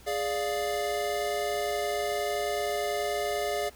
square chord, D diminished, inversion second, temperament equal, 415.3 / 587.3 / 698.5 Hz, Ab4 / D5 / F5, 0 / 0 / 0 cents, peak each -33 dBFS, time 0.06-3.7 s, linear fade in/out 20 ms, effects added 60 Hz sine -52 dBFS peak until 3.75 s + pink hiss -54 dBFS RMS until 3.75 s

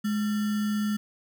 sine tone with sample-and-hold, 210 Hz, G#3, 19 cents sharp, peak -24 dBFS, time 0.04-0.97 s, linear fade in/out 10 ms, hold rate 1575 Hz, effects none

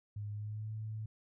sine tone with pitch glide, 103.83 to 108.87 Hz, G#2 to A2, 0 to -18 cents, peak -38 dBFS, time 0.16-1.06 s, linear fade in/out 5 ms, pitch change +82 cents, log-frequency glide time 0.31-0.71 s, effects none

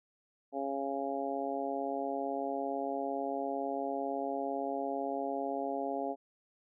harmonic tone, 137.8 Hz, C#3, 10 cents flat, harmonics 2 / 3 / 4 / 5 / 6, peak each -39 / -40 / -39 / -37 / -41 dBFS, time 0.52-6.16 s, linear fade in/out 50 ms, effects none

